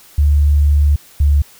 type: tone pair in turn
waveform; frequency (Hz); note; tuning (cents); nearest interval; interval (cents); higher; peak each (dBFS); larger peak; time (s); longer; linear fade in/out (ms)
sine; 72.9 / 72.23; D2 / D2; -12 / -28; unison; 16; first; -8; neither; 0.18-0.96 / 1.2-1.42; first; 5
effects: white hiss -44 dBFS RMS until 1.59 s